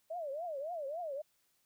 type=tone with vibrato; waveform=sine; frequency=620 Hz; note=D#5; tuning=6 cents flat; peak=-37 dBFS; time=0.1-1.22 s; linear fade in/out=10 ms; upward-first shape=triangle; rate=3.6 Hz; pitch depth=280 cents each way; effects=white hiss -75 dBFS RMS until 1.65 s